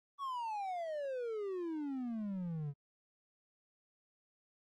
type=exponential sweep; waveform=triangle; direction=down; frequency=1143 to 138.59 Hz; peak=-35 dBFS; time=0.18-2.74 s; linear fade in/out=50 ms; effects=Opus 32 kbps